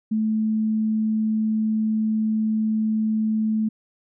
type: tone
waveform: sine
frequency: 217.9 Hz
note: A3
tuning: 17 cents flat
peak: -19 dBFS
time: 0.11-3.69 s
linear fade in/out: 10 ms
effects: none